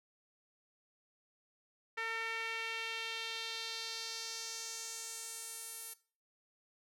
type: tone with band-pass filter sweep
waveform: sawtooth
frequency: 452.6 Hz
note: A4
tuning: 49 cents sharp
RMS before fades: -42 dBFS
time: 1.97-5.94 s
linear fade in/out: 10 ms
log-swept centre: 1900 to 11000 Hz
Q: 2.1
effects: noise-tail reverb RT60 0.4 s tail -19 dB re dry